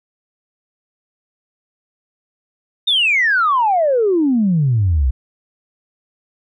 sine exponential sweep, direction down, 3729 to 60 Hz, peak -11 dBFS, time 2.87-5.11 s, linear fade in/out 10 ms, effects tanh soft clip ceiling -7 dBFS

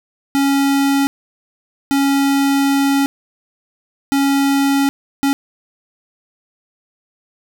square tone bursts at uneven times, 277.2 Hz, C#4, in tune, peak -13 dBFS, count 4, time 0.35-1.07 / 1.91-3.06 / 4.12-4.89 / 5.23-5.33 s, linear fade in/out 0 ms, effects none

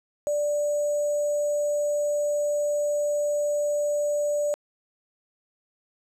sine tone with sample-and-hold, 587.3 Hz, D5, in tune, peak -22 dBFS, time 0.27-4.54 s, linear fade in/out 0 ms, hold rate 7350 Hz, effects low-pass 12000 Hz 12 dB/octave

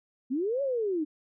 sine linear two-way sweep, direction up then down, 237.6 to 569 to 290.3 Hz, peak -26 dBFS, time 0.3-1.05 s, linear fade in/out 20 ms, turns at 0.62 s, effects none

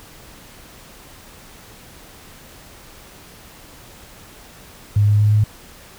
sine tone with pitch steps, 103.2 / 104.16 / 105.13 / 106.1 Hz, G#2 / G#2 / G#2 / G#2, -10 / +6 / +22 / +38 cents, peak -11 dBFS, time 4.96-5.44 s, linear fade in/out 5 ms, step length 120 ms, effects pink hiss -43 dBFS RMS until 5.98 s

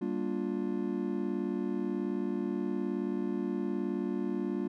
triangle chord, G minor seventh, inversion none, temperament just, 196 / 235.2 / 294 / 352.8 Hz, G3 / Bb3 / D4 / F4, 0 / +16 / +2 / +18 cents, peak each -34 dBFS, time 0.01-4.68 s, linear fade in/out 10 ms, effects none

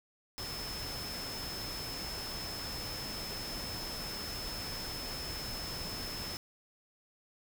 sine tone in noise, 5240 Hz, E8, 11 cents flat, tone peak -41 dBFS, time 0.38-6.37 s, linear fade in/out 0 ms, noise pink, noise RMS -42 dBFS, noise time 0.38-6.37 s, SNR -2 dB, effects none

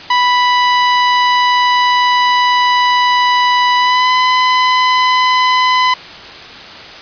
sawtooth tone with pitch glide, 987.8 to 1009.7 Hz, B5 to B5, 0 to +38 cents, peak -5 dBFS, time 0.1-5.94 s, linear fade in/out 5 ms, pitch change +38 cents, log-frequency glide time 3.77-4.12 s, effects white hiss -31 dBFS RMS until 7.01 s + resampled to 11025 Hz

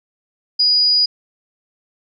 sine tone, 4910 Hz, D#8, 24 cents flat, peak -11 dBFS, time 0.59-1.06 s, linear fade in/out 10 ms, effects none

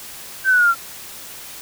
sine linear sweep, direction down, 1568 to 1346 Hz, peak -11 dBFS, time 0.44-0.75 s, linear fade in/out 50 ms, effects white hiss -36 dBFS RMS until 1.61 s

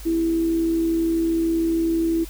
sine tone with frequency modulation, 330 Hz, E4, 2 cents sharp, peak -18 dBFS, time 0.05-2.25 s, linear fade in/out 20 ms, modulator 72.6 Hz, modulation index 0.21, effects added 50 Hz sine -35 dBFS peak until 2.29 s + white hiss -43 dBFS RMS until 2.29 s

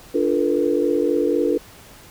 sine chord, B half-diminished seventh, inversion first, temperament equal with one note detuned, 293.7 / 349.2 / 440 / 484 Hz, D4 / F4 / A4 / B4, 0 / 0 / 0 / -35 cents, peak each -22 dBFS, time 0.14-1.58 s, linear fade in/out 10 ms, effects pink hiss -45 dBFS RMS until 2.1 s

